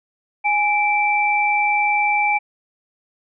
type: tone pair together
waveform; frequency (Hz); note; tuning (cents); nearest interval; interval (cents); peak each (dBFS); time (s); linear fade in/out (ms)
sine; 830.6 / 2335; G#5 / D7; 0 / -11; octave + tritone; 1789; -18; 0.44-2.39; 20
effects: none